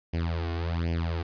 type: tone with flanger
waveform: sawtooth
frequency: 83.7 Hz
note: E2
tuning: 27 cents sharp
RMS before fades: -29 dBFS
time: 0.13-1.23 s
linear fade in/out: 10 ms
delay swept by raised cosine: 0.38 to 2.78 ms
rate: 1.3 Hz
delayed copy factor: +1
effects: resampled to 11025 Hz + 10-bit